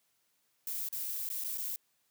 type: noise with dropouts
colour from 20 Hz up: violet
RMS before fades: -37 dBFS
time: 0.67-1.76 s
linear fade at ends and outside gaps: 1 ms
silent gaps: 0.887-0.927 / 1.29-1.3 / 1.439-1.445 / 1.575-1.581 s
effects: white hiss -75 dBFS RMS until 2.1 s + high-pass 80 Hz 12 dB/octave